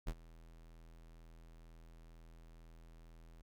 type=tone with ADSR envelope; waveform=square; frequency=41.06 Hz; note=E1; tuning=6 cents flat; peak=-35 dBFS; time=0.06-3.42 s; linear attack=25 ms; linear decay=51 ms; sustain=-21 dB; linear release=7 ms; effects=none